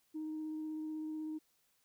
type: tone with vibrato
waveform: sine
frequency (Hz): 311.1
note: D#4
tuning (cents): 0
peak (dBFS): -37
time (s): 0.14-1.39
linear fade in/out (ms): 20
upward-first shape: sine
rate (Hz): 16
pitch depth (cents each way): 10
effects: tanh soft clip ceiling -35 dBFS + white hiss -75 dBFS RMS until 1.84 s